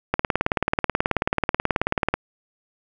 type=click train; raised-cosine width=0.5 ms; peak=-4 dBFS; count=38; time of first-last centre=0.14-2.14 s; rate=18.5 Hz; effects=none